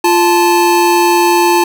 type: tone pair together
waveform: square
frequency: 348.1 / 874 Hz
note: F4 / A5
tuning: -6 / -12 cents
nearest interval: octave + major third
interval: 1594 cents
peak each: -11 dBFS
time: 0.04-1.64 s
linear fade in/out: 5 ms
effects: none